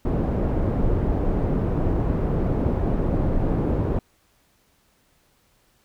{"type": "low-pass noise", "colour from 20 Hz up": "pink", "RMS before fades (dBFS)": -22, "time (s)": [0.05, 3.99], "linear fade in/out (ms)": 2, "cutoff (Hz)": 510, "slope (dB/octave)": 12, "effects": ["pink hiss -63 dBFS RMS until 5.84 s"]}